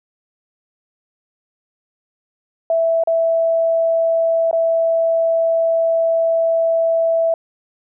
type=tone with dropouts; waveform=sine; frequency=659.3 Hz; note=E5; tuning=in tune; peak=-13 dBFS; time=2.7-7.34 s; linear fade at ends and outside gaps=2 ms; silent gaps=3.037-3.073 / 4.512-4.529 s; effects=none